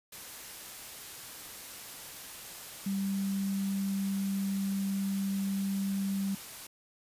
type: tone in noise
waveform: sine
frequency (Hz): 196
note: G3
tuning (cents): 0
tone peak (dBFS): -29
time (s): 2.86-6.35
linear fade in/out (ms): 5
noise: white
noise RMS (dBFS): -45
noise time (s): 0.12-6.67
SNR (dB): +13
effects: resampled to 32000 Hz